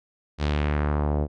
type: tone with low-pass filter sweep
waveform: sawtooth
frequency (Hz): 74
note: D2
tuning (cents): +14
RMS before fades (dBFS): -24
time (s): 0.38-1.28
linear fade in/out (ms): 50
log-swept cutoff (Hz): 4800 to 540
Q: 1.5
effects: none